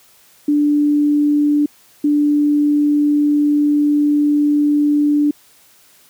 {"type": "tone pair in turn", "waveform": "sine", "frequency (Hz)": [293.7, 293.7], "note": ["D4", "D4"], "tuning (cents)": [0, 0], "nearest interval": "unison", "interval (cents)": 0, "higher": "neither", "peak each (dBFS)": -11, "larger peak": "neither", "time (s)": [[0.48, 1.66], [2.04, 5.31]], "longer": "second", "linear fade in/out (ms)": 5, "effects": ["white hiss -50 dBFS RMS until 6.09 s", "high-pass 60 Hz 12 dB/octave"]}